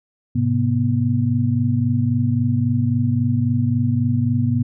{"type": "tone cluster", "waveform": "sine", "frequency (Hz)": [105.3, 129, 241.9], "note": ["G#2", "C3", "B3"], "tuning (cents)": [24, -24, -36], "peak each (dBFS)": -20, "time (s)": [0.35, 4.63], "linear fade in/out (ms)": 10, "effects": []}